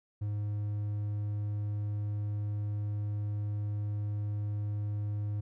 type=tone; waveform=triangle; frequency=103.83 Hz; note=G#2; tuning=in tune; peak=-29 dBFS; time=0.21-5.41 s; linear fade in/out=10 ms; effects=none